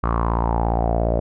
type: tone with low-pass filter sweep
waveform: sawtooth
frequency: 57.3 Hz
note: A#1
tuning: 29 cents flat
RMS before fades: -20 dBFS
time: 0.03-1.2 s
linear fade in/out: 10 ms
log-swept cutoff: 1200 to 590 Hz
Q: 6.2
effects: none